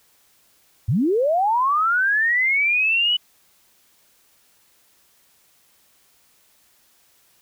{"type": "linear sweep", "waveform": "sine", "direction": "up", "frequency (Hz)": [88.4, 2985], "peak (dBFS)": -16, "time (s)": [0.88, 3.17], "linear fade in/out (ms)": 10, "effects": ["white hiss -59 dBFS RMS until 7.41 s"]}